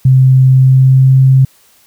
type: tone with pitch glide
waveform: sine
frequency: 130.81 to 132.48 Hz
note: C3 to C3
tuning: 0 to +22 cents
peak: -3 dBFS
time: 0.05-1.45 s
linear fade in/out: 5 ms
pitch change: +22 cents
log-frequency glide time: 0.48-1.22 s
effects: white hiss -48 dBFS RMS until 1.86 s